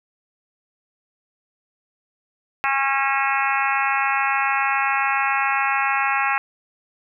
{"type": "harmonic tone with a mistuned harmonic", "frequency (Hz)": 272.9, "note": "C#4", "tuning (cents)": -27, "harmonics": [3, 4, 5, 6, 7, 8, 9, 10], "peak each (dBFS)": [-24, -25, -26, -27, -27, -28, -29, -29], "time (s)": [2.64, 6.38], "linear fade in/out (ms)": 0, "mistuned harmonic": 10, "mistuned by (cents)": -51, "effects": []}